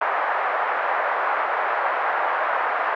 pink band-pass noise, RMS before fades -23 dBFS, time 0.01-2.95 s, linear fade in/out 5 ms, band 650 to 1700 Hz, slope 24 dB/octave, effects none

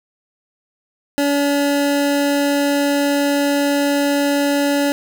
25% pulse tone, 284.9 Hz, C#4, 48 cents sharp, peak -11 dBFS, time 1.18-4.92 s, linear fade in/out 0 ms, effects none

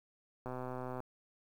click train, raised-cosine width 1 ms, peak -28 dBFS, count 70, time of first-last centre 0.46-1.003 s, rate 127 Hz, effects 10-bit

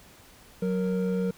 triangle tone pair together, 184.59 / 466.2 Hz, F#3 / A#4, -4 / 0 cents, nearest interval octave + major third, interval 1604 cents, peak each -24 / -27 dBFS, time 0.62-1.31 s, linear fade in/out 5 ms, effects pink hiss -53 dBFS RMS until 1.37 s

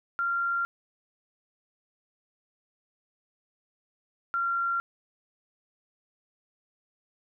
sine tone pair in turn, 1384 / 1377.3 Hz, F6 / F6, -16 / -24 cents, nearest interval unison, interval 8 cents, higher first, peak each -25 dBFS, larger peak neither, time 0.19-0.65 / 4.34-4.8 s, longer neither, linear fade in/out 0 ms, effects none

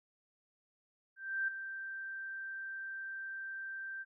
sine tone with ADSR envelope, 1568 Hz, G6, in tune, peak -30 dBFS, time 1.16-4.05 s, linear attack 320 ms, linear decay 5 ms, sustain -10 dB, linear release 36 ms, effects none

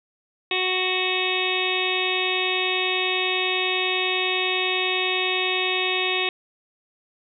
harmonic tone, 370 Hz, F#4, in tune, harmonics 1 / 2 / 3 / 5 / 6 / 7 / 8 / 9 / 10, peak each -28 / -32 / -33 / -33 / -30 / -26 / -33 / -32 / -28 dBFS, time 0.51-6.29 s, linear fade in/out 2 ms, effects none

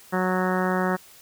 harmonic tone, 184.4 Hz, F#3, 6 cents flat, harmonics 1 / 2 / 3 / 4 / 5 / 6 / 7 / 8 / 9 / 10, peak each -25 / -28 / -30 / -31 / -32 / -33 / -33 / -34 / -35 / -35 dBFS, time 0.12-0.97 s, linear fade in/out 20 ms, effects white hiss -50 dBFS RMS until 1.21 s

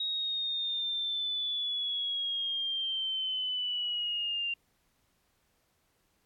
sine linear sweep, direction down, 3792 to 2776 Hz, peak -30 dBFS, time 0-4.54 s, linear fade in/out 5 ms, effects pink hiss -73 dBFS RMS until 6.25 s + AAC 64 kbps

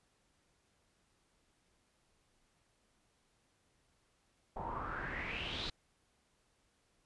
pink noise with low-pass filter sweep, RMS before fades -41 dBFS, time 4.56-5.7 s, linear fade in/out 5 ms, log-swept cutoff 810 to 4200 Hz, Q 5.7, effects pink hiss -75 dBFS RMS until 7.05 s + resampled to 24000 Hz

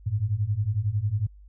sine beating tone pair, 98.4 / 109.4 Hz, G2 / A2, +7 / -9 cents, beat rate 11 Hz, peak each -27 / -25 dBFS, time 0.06-1.27 s, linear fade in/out 10 ms, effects added 50 Hz sine -46 dBFS peak until 1.48 s

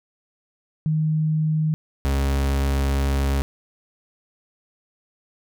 sine / 40% pulse tone pair in turn, 155.8 / 68.68 Hz, D#3 / C#2, +3 / -15 cents, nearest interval octave + major second, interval 1418 cents, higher first, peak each -18 dBFS, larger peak neither, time 0.86-1.74 / 2.05-3.42 s, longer second, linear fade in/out 0 ms, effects none

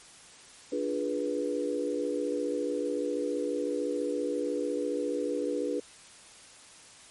sine chord, D diminished seventh, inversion none, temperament equal with one note detuned, 293.7 / 349.2 / 415.3 / 489.6 Hz, D4 / F4 / Ab4 / Cb5, 0 / 0 / 0 / -15 cents, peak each -33 / -37 / -34 / -32 dBFS, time 0.72-5.8 s, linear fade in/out 5 ms, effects white hiss -52 dBFS RMS until 7.1 s + MP3 48 kbps

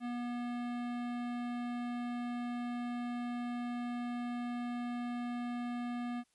sine tone with hard clipping, 241.8 Hz, B3, 36 cents flat, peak -38 dBFS, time 0-6.24 s, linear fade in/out 50 ms, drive 18 dB, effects white hiss -75 dBFS RMS until 6.34 s + resampled to 24000 Hz

